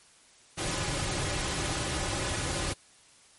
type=noise with comb filter; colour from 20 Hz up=pink; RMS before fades=-31 dBFS; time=0.57-2.74 s; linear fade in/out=20 ms; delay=4.4 ms; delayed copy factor=-0.55; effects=white hiss -58 dBFS RMS until 3.38 s + MP3 48 kbps